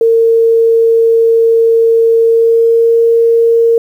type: tone with pitch glide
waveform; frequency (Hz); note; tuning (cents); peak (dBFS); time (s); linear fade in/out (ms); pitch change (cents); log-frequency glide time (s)
sine; 456.5 to 461.3; A#4 to A#4; -36 to -18; -5; 0.01-3.78; 2; +18; 2.21-2.97
effects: 7-bit